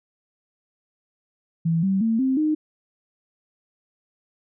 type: tone with pitch steps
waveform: sine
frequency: 164.81 / 192.63 / 225.1 / 263.1 / 307.5 Hz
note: E3 / G3 / A3 / C4 / D#4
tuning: 0 / -30 / +40 / +10 / -20 cents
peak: -18 dBFS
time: 1.65-2.55 s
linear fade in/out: 10 ms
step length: 180 ms
effects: none